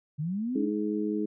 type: linear sweep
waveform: sine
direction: up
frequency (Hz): 140.7 to 311.1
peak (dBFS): -28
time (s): 0.18-0.7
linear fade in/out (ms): 20
type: harmonic tone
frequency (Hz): 105.3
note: G#2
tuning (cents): +24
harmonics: 2 / 3 / 4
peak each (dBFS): -31 / -30 / -33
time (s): 0.55-1.26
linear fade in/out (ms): 10
effects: none